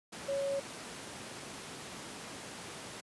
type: tone in noise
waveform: sine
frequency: 554.4 Hz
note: C#5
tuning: in tune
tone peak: -31 dBFS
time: 0.28-0.6 s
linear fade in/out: 10 ms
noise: pink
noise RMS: -44 dBFS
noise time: 0.12-3.01 s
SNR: +10 dB
effects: high-pass 150 Hz 12 dB/octave + resampled to 24000 Hz